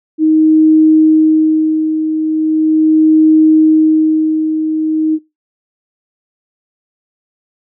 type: tone with tremolo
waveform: sine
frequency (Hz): 313.5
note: D#4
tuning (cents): +13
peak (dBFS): -4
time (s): 0.18-5.19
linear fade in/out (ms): 50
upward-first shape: sine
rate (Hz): 0.39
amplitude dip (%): 60
effects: noise-tail reverb RT60 0.2 s tail -18 dB re dry